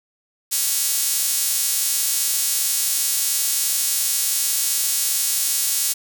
sawtooth tone with high-pass filter, 277.2 Hz, C#4, in tune, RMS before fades -21 dBFS, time 0.51-5.94 s, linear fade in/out 20 ms, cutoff 7700 Hz, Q 0.85, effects none

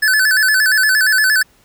square tone with vibrato, 1619 Hz, G#6, 45 cents flat, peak -11 dBFS, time 0.02-1.43 s, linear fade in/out 10 ms, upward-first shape square, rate 8.6 Hz, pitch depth 110 cents each way, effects pink hiss -53 dBFS RMS until 1.64 s

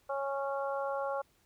harmonic tone, 276 Hz, C#4, 7 cents flat, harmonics 2 / 3 / 4 / 5, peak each -34 / -38 / -40 / -42 dBFS, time 0.09-1.22 s, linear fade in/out 10 ms, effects pink hiss -69 dBFS RMS until 1.45 s

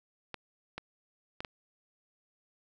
clicks, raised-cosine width 0.3 ms, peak -22 dBFS, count 4, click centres 0.343 / 0.78 / 1.405 / 1.448 s, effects none

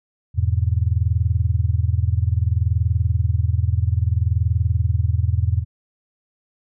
sine chord, E major, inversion none, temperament just, 82.41 / 103.01 / 123.61 Hz, E2 / G#2 / B2, 0 / -14 / +2 cents, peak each -19 / -20 / -24 dBFS, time 0.34-5.65 s, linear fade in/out 50 ms, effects none

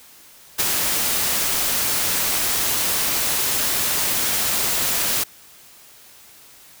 white noise with ADSR envelope, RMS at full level -18 dBFS, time 0.58-5.24 s, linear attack 20 ms, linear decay 20 ms, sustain -3 dB, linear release 10 ms, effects white hiss -47 dBFS RMS until 6.8 s

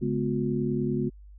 sine tone cluster, 139.9 / 210.5 / 250 / 360.3 Hz, C#3 / G#3 / B3 / F#4, +16 / +24 / +21 / -46 cents, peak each -30 dBFS, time 0.01-1.1 s, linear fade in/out 20 ms, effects added 50 Hz sine -45 dBFS peak until 1.38 s

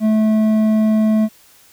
triangle tone with hard clipping, 217.1 Hz, A3, 23 cents flat, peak -13 dBFS, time 0-1.29 s, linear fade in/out 50 ms, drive 10 dB, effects white hiss -49 dBFS RMS until 1.72 s

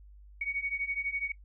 sine beating tone pair, 2229 / 2241 Hz, C#7 / C#7, +9 / +18 cents, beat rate 12 Hz, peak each -35 / -33 dBFS, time 0.41-1.32 s, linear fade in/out 5 ms, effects noise-tail reverb RT60 0.1 s tail -20 dB re dry + added 50 Hz sine -50 dBFS peak until 1.44 s

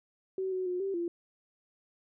sine tone with pitch steps, 379.2 / 371.6 / 360 / 389.8 / 343.2 Hz, F#4 / F#4 / F#4 / G4 / F4, +43 / +7 / -47 / -10 / -30 cents, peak -30 dBFS, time 0.38-1.08 s, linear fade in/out 2 ms, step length 140 ms, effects none

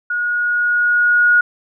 sine tone with level ramp, 1446 Hz, F#6, 40 cents flat, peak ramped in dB -17 to -8 dBFS, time 0.1-1.41 s, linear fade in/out 5 ms, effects none

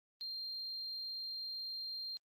sine tone, 4186 Hz, C8, in tune, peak -39 dBFS, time 0.21-2.17 s, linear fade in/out 0 ms, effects tanh soft clip ceiling -37 dBFS + Opus 24 kbps

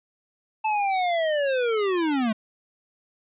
square linear sweep, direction down, 880 to 209.5 Hz, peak -22 dBFS, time 0.64-2.33 s, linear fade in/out 10 ms, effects resampled to 8000 Hz

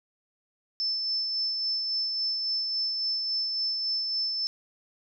sine tone with tremolo, 5280 Hz, E8, 2 cents sharp, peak -25 dBFS, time 0.8-4.47 s, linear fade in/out 0 ms, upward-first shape sine, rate 3.6 Hz, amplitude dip 30%, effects none

